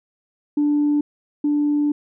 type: tone pair in turn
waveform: sine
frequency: 293.7 / 293.7 Hz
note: D4 / D4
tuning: 0 / 0 cents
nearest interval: unison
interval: 0 cents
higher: neither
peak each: -14 / -15 dBFS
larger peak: first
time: 0.57-1.01 / 1.44-1.92 s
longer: second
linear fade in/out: 5 ms
effects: tanh soft clip ceiling -12 dBFS